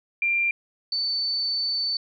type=tone pair in turn; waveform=sine; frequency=2379 / 4517 Hz; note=D7 / C#8; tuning=+22 / +32 cents; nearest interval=major seventh; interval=1110 cents; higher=second; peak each=-20 / -23 dBFS; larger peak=first; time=0.22-0.51 / 0.92-1.97 s; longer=second; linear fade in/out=2 ms; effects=none